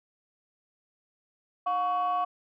sine tone pair together, 717.6 / 1120 Hz, F5 / C#6, +47 / +18 cents, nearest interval minor sixth, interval 771 cents, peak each -26 dBFS, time 1.66-2.25 s, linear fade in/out 10 ms, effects tanh soft clip ceiling -21 dBFS

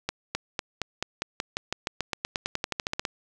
accelerating click train, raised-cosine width 0.2 ms, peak -10 dBFS, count 23, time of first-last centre 0.09-3.052 s, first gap 260 ms, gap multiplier 0.93, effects none

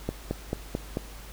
click train, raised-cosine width 2 ms, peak -14 dBFS, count 5, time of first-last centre 0.09-0.971 s, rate 4.54 Hz, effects added 50 Hz sine -42 dBFS peak until 1.32 s + pink hiss -47 dBFS RMS until 1.32 s

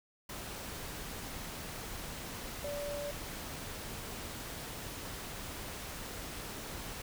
sine tone in noise, 578 Hz, D5, 28 cents flat, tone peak -37 dBFS, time 2.64-3.11 s, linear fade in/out 5 ms, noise pink, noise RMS -43 dBFS, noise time 0.29-7.02 s, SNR +3 dB, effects none

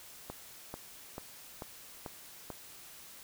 click train, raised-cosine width 1 ms, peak -26 dBFS, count 6, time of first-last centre 0.3-2.503 s, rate 2.27 Hz, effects white hiss -52 dBFS RMS until 3.23 s

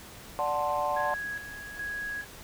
sine chord, D dominant seventh, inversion none, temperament equal, 587.3 / 740 / 880 / 1046.5 Hz, D5 / F#5 / A5 / C6, 0 / 0 / 0 / 0 cents, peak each -31 dBFS, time 0.39-1.14 s, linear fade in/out 0 ms
sine tone with tremolo, 1661.2 Hz, G#6, in tune, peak -32 dBFS, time 0.96-2.25 s, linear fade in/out 10 ms, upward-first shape square, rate 1.2 Hz, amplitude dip 60%
effects tanh soft clip ceiling -18 dBFS + pink hiss -47 dBFS RMS until 2.43 s

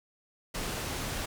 pink low-pass noise, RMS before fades -35 dBFS, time 0.54-1.26 s, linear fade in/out 10 ms, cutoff 12000 Hz, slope 12 dB/octave, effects none

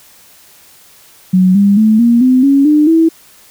sine tone with pitch steps, 185 / 200.6 / 217.5 / 235.8 / 255.7 / 277.2 / 300.5 / 325.8 Hz, F#3 / G3 / A3 / A#3 / C4 / C#4 / D4 / E4, 0 / +40 / -20 / +20 / -40 / 0 / +40 / -20 cents, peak -5 dBFS, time 1.33-3.09 s, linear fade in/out 10 ms, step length 220 ms, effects white hiss -43 dBFS RMS until 3.5 s

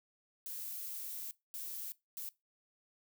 violet noise bursts at uneven times, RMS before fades -43 dBFS, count 3, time 0.46-1.31 / 1.54-1.92 / 2.17-2.29 s, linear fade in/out 0 ms, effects noise-tail reverb RT60 0.2 s tail -20 dB re dry

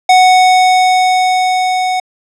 square tone with level ramp, 740 Hz, F#5, in tune, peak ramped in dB -4 to -13 dBFS, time 0.09-2 s, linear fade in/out 5 ms, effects low-pass 7000 Hz 12 dB/octave

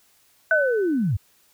sine tone with exponential decay, 1507 Hz, F#6, 31 cents sharp, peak -15 dBFS, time 0.51-1.11 s, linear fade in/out 1 ms, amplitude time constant 130 ms
sine linear sweep, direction down, 660 to 82.41 Hz, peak -19 dBFS, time 0.51-1.17 s, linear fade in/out 10 ms
effects white hiss -60 dBFS RMS until 1.53 s

